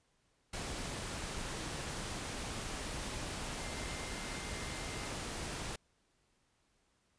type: tone in noise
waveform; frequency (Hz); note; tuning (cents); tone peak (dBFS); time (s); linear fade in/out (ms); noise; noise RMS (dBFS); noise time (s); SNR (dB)
sine; 2091; C7; -2; -51; 3.6-5.08; 5; pink; -41; 0.53-5.76; -13
effects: pink hiss -75 dBFS RMS until 7.18 s + resampled to 22050 Hz